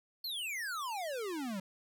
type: exponential sweep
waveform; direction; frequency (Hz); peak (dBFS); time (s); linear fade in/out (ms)
square; down; 4435 to 182.6; -37; 0.24-1.6; 5
effects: none